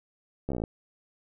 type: slowing click train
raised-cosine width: 2 ms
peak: -18 dBFS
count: 10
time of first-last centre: 0.49-0.638 s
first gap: 14 ms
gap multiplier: 1.04
effects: none